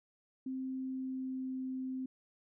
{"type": "tone with pitch glide", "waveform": "sine", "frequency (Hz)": [261.6, 259.9], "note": ["C4", "C4"], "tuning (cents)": [0, -11], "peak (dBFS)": -36, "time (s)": [0.46, 2.06], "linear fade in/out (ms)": 5, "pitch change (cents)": -11, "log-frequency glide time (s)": [0.83, 1.62], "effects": []}